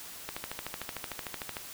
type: click train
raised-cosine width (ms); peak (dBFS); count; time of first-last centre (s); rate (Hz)
0.3; -19; 18; 0.29-1.568; 13.3
effects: white hiss -45 dBFS RMS until 1.73 s